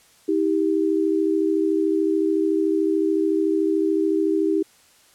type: tone pair together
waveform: sine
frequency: 320 / 393.7 Hz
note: D#4 / G4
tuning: +49 / +8 cents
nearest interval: major third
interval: 359 cents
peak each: -20 / -21 dBFS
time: 0.28-4.63 s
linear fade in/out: 10 ms
effects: white hiss -55 dBFS RMS until 5.14 s + low-pass 11000 Hz 12 dB/octave